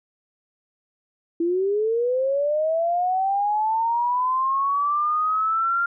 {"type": "linear sweep", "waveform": "sine", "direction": "up", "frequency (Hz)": [329.6, 1396.9], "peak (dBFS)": -19, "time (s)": [1.4, 5.86], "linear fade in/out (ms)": 5, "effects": []}